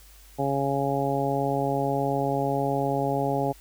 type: harmonic tone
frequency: 138.59 Hz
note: C#3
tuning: in tune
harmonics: 1 / 2 / 3 / 4 / 5 / 6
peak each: -30 / -30 / -30 / -30 / -30 / -30 dBFS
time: 0.38-3.53 s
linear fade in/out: 20 ms
effects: added 50 Hz sine -50 dBFS peak until 3.6 s + white hiss -54 dBFS RMS until 3.6 s